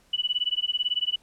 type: tone with tremolo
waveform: sine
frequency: 2960 Hz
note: F#7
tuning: in tune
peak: -20 dBFS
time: 0.13-1.16 s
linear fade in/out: 5 ms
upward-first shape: sine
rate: 18 Hz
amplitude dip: 100%
effects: pink hiss -61 dBFS RMS until 1.22 s + low-pass 11000 Hz 12 dB/octave